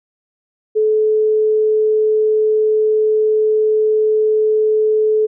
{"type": "tone", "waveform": "sine", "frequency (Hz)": 431.5, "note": "A4", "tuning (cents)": -34, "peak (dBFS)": -11, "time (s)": [0.75, 5.27], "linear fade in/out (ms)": 20, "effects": []}